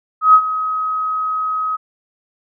sine tone with ADSR envelope, 1268 Hz, D#6, 32 cents sharp, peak -3 dBFS, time 0.21-1.77 s, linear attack 130 ms, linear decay 67 ms, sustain -14 dB, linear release 20 ms, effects none

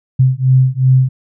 sine beating tone pair, 128.8 / 131.5 Hz, C3 / C3, -27 / +9 cents, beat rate 2.7 Hz, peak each -11 dBFS, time 0.19-1.09 s, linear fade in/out 10 ms, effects none

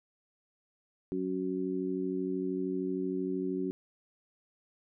harmonic tone, 93 Hz, F#2, 9 cents sharp, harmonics 2 / 3 / 4, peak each -37 / -34 / -34 dBFS, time 1.12-3.71 s, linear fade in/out 0 ms, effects none

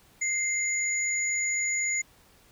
sine tone pair together, 2093 / 6863 Hz, C7 / A8, 0 / -44 cents, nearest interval octave + major sixth, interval 2056 cents, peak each -28 dBFS, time 0.21-2.02 s, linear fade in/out 10 ms, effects pink hiss -59 dBFS RMS until 2.51 s

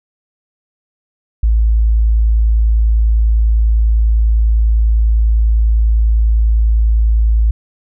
sine tone, 55 Hz, A1, in tune, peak -8 dBFS, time 1.43-7.51 s, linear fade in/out 5 ms, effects none

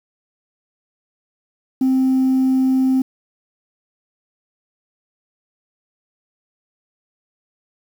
sine tone, 261.6 Hz, C4, in tune, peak -11 dBFS, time 1.81-3.02 s, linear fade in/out 5 ms, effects tanh soft clip ceiling -11 dBFS + 7-bit

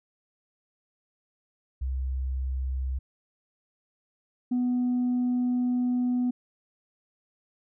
sine tone pair in turn, 65.41 / 247.5 Hz, C2 / B3, 0 / +4 cents, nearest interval octave + major seventh, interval 2304 cents, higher second, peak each -26 / -21 dBFS, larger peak second, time 1.81-2.99 / 4.51-6.31 s, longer second, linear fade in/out 10 ms, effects tanh soft clip ceiling -21 dBFS

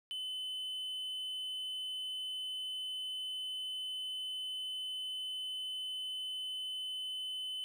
triangle tone, 3031 Hz, F#7, 41 cents sharp, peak -36 dBFS, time 0.11-7.64 s, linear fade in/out 0 ms, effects none

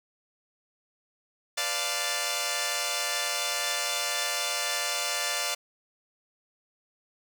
5% pulse chord, B half-diminished seventh, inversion none, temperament equal with one note detuned, 502.8 / 587.3 / 698.5 / 880 Hz, B4 / D5 / F5 / A5, +31 / 0 / 0 / 0 cents, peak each -25 / -20 / -20 / -24 dBFS, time 1.57-5.55 s, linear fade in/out 10 ms, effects none

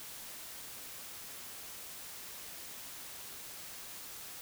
silence, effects white hiss -47 dBFS RMS until 4.41 s

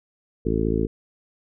harmonic tone, 55 Hz, A1, in tune, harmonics 1 / 2 / 3 / 4 / 5 / 6 / 7 / 8, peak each -27 / -29 / -29 / -28 / -28 / -29 / -28 / -28 dBFS, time 0.45-0.87 s, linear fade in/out 10 ms, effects none

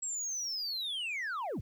sine linear sweep, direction down, 7730 to 51.4 Hz, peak -31 dBFS, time 0.02-1.61 s, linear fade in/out 10 ms, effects tanh soft clip ceiling -33 dBFS + 11-bit

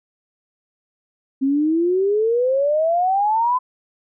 sine exponential sweep, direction up, 264.1 to 1026 Hz, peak -15 dBFS, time 1.41-3.59 s, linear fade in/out 20 ms, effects none

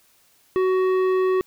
sine tone with tanh clipping, 373.5 Hz, F#4, 16 cents sharp, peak -19 dBFS, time 0.56-1.41 s, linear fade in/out 0 ms, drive 12 dB, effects white hiss -59 dBFS RMS until 1.46 s

